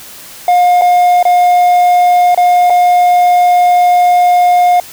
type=tone with dropouts; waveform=triangle; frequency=713 Hz; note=F5; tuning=36 cents sharp; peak=-3 dBFS; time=0.48-4.8 s; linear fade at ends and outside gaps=2 ms; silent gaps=0.813-0.819 / 1.228-1.252 / 2.347-2.375 / 2.699-2.703 s; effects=white hiss -32 dBFS RMS until 4.92 s